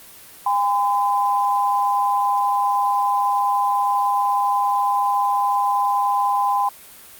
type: tone pair together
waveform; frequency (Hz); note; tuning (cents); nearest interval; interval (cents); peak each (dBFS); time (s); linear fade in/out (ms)
sine; 808 / 1018; G#5 / C6; -48 / -48; major third; 400; -19; 0.46-6.69; 5
effects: white hiss -43 dBFS RMS until 7.19 s + Opus 32 kbps